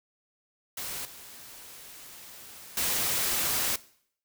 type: noise with level steps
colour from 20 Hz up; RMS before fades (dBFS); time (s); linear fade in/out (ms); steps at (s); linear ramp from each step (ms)
white; -36 / -47 / -28; 0.77-3.76; 5; 1.05 / 2.77; 2
effects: noise-tail reverb RT60 0.6 s tail -19 dB re dry